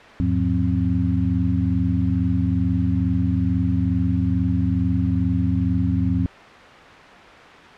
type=tone cluster; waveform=sine; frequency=83 / 105.3 / 179.5 / 263.2 Hz; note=E2 / G#2 / F3 / C4; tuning=+12 / +24 / +48 / +10 cents; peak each=-23 dBFS; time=0.2-6.26 s; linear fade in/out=0 ms; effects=white hiss -41 dBFS RMS until 7.77 s + low-pass 2000 Hz 12 dB/octave